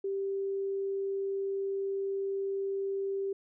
sine tone, 392 Hz, G4, in tune, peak -30 dBFS, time 0.04-3.33 s, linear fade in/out 5 ms, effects none

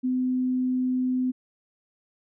sine tone, 254.5 Hz, C4, 48 cents flat, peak -22 dBFS, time 0.03-1.32 s, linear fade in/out 20 ms, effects none

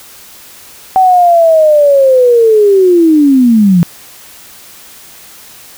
sine linear sweep, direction down, 762 to 166.1 Hz, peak -3 dBFS, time 0.96-3.83 s, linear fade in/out 0 ms, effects white hiss -35 dBFS RMS until 5.77 s

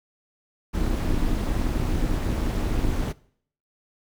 brown noise with amplitude modulation, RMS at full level -21 dBFS, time 0.73-3.13 s, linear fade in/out 20 ms, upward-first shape sine, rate 278 Hz, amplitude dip 65%, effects noise-tail reverb RT60 0.6 s tail -21 dB re dry

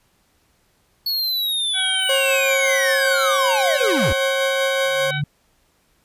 square linear sweep, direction down, 4404 to 54.7 Hz, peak -20 dBFS, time 1.06-4.13 s, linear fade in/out 5 ms
harmonic tone, 758 Hz, F#5, 42 cents sharp, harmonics 1 / 2 / 3 / 4 / 5, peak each -34 / -25 / -29 / -33 / -30 dBFS, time 1.73-5.22 s, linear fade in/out 50 ms
40% pulse tone with tremolo, 540 Hz, C#5, 45 cents flat, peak -17 dBFS, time 2.09-5.11 s, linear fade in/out 5 ms, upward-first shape sine, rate 5.2 Hz, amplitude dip 25%
sine tone with exponential growth, 145.4 Hz, D3, 17 cents flat, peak -17 dBFS, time 4.84-5.24 s, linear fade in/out 5 ms, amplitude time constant 85 ms
effects pink hiss -62 dBFS RMS until 6.04 s + resampled to 32000 Hz

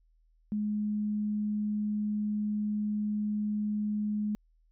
sine tone, 210 Hz, G#3, 19 cents sharp, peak -28 dBFS, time 0.52-4.35 s, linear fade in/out 0 ms, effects added 40 Hz sine -63 dBFS peak until 4.71 s

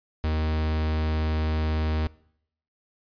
45% pulse tone, 78.1 Hz, D#2, 7 cents sharp, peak -23 dBFS, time 0.24-2.07 s, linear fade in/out 0 ms, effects noise-tail reverb RT60 0.7 s tail -22 dB re dry + resampled to 11025 Hz

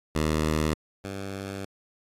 10% pulse tone pair in turn, 77.6 / 97.77 Hz, D#2 / G2, -4 / -4 cents, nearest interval major third, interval 400 cents, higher second, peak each -15 / -25 dBFS, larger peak first, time 0.15-0.74 / 1.04-1.65 s, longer second, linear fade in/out 5 ms, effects low-pass 12000 Hz 12 dB/octave + AAC 48 kbps

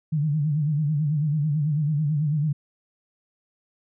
sine tone with vibrato, 150.1 Hz, D3, 38 cents sharp, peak -20 dBFS, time 0.12-2.53 s, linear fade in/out 10 ms, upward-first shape sine, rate 9.1 Hz, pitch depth 97 cents each way, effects none

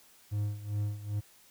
triangle tone with tremolo, 103.83 Hz, G#2, in tune, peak -26 dBFS, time 0.31-1.21 s, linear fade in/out 20 ms, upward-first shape sine, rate 2.5 Hz, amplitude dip 80%, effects white hiss -60 dBFS RMS until 1.5 s

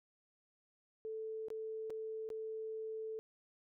sine tone with dropouts, 440 Hz, A4, in tune, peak -40 dBFS, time 1.05-3.19 s, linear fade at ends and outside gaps 0 ms, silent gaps 1.484-1.503 / 1.899-1.904 / 2.29-2.302 s, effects none

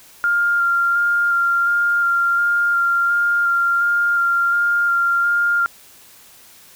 sine tone with vibrato, 1396.9 Hz, F6, in tune, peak -14 dBFS, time 0.24-5.66 s, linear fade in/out 0 ms, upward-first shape square, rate 1.4 Hz, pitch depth 11 cents each way, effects white hiss -46 dBFS RMS until 6.75 s

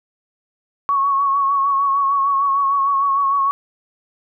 sine tone with vibrato, 1108.7 Hz, C#6, in tune, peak -14 dBFS, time 0.89-3.51 s, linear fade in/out 0 ms, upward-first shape sine, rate 6.6 Hz, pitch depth 35 cents each way, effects none

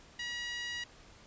10% pulse tone with high-pass filter, 960 Hz, B5, 49 cents flat, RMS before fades -39 dBFS, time 0.19-0.84 s, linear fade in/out 5 ms, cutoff 2100 Hz, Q 3.3, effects pink hiss -57 dBFS RMS until 1.26 s + resampled to 16000 Hz

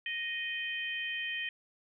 harmonic tone, 622 Hz, D#5, 1 cent flat, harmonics 3 / 4 / 5, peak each -37 / -38 / -39 dBFS, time 0.06-1.49 s, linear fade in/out 2 ms, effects none

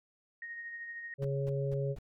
sine tone with tremolo, 1864.7 Hz, A#6, in tune, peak -39 dBFS, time 0.42-1.14 s, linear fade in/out 2 ms, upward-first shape sine, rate 13 Hz, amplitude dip 35%
harmonic tone, 138.1 Hz, C#3, 6 cents flat, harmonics 1 / 3 / 4, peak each -32 / -37 / -38 dBFS, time 1.18-1.96 s, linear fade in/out 50 ms
brown noise bursts, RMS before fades -44 dBFS, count 4, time 1.22-1.988 s, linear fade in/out 2 ms, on 27 ms, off 220 ms
effects none

